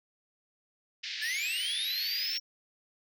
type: band-pass noise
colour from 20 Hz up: white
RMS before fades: -38 dBFS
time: 1.03-2.38 s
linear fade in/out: 10 ms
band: 1800 to 5100 Hz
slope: 48 dB/octave
type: linear sweep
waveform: square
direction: up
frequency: 1672 to 5588 Hz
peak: -32 dBFS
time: 1.21-2.4 s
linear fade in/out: 20 ms
effects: none